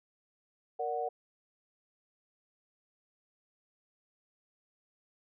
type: chord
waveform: sine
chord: Bb augmented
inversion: none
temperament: equal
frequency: 466.2 / 587.3 / 740 Hz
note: Bb4 / D5 / F#5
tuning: 0 / 0 / 0 cents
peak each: -36 / -39 / -34 dBFS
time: 0.79-1.09 s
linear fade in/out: 10 ms
effects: none